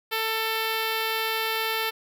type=tone with notch filter; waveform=5% pulse; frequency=444.5 Hz; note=A4; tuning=18 cents sharp; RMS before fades=-27 dBFS; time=0.11-1.91 s; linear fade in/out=20 ms; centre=6400 Hz; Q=1.1; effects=none

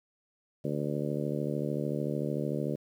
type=harmonic tone; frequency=73.42 Hz; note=D2; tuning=in tune; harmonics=2 / 3 / 4 / 5 / 6 / 7 / 8; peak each=-34 / -36 / -37 / -38 / -39 / -39 / -40 dBFS; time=0.64-2.76 s; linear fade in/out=10 ms; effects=10-bit

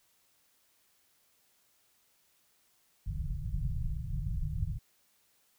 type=low-pass noise; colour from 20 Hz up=pink; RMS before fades=-34 dBFS; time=3.06-4.79 s; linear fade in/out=10 ms; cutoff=170 Hz; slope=96 dB/octave; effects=white hiss -70 dBFS RMS until 5.58 s

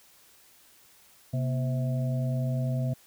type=harmonic tone with a mistuned harmonic; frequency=130 Hz; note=C3; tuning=11 cents flat; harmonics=1 / 2 / 4 / 5; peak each=-26 / -35 / -43 / -38 dBFS; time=1.33-2.94 s; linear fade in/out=10 ms; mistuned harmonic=2; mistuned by=-130 cents; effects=white hiss -58 dBFS RMS until 3.06 s

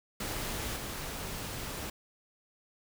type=noise with level steps; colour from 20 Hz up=pink; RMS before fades=-36 / -39 dBFS; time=0.2-1.9 s; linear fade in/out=5 ms; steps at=0.76 s; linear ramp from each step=5 ms; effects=none

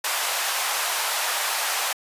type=high-pass noise; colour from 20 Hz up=pink; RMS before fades=-25 dBFS; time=0.04-1.93 s; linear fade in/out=5 ms; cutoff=700 Hz; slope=24 dB/octave; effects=resampled to 32000 Hz

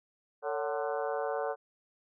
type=harmonic tone with a mistuned harmonic; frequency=149.3 Hz; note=D3; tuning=29 cents sharp; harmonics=3 / 4 / 5 / 6 / 7 / 8 / 9 / 10; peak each=-35 / -35 / -37 / -43 / -43 / -45 / -47 / -44 dBFS; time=0.42-1.56 s; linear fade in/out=50 ms; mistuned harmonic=4; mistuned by=-100 cents; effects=none

